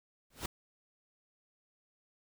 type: noise with exponential growth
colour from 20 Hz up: pink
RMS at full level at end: -34 dBFS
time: 0.3-0.46 s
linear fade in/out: 5 ms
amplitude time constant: 34 ms
effects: none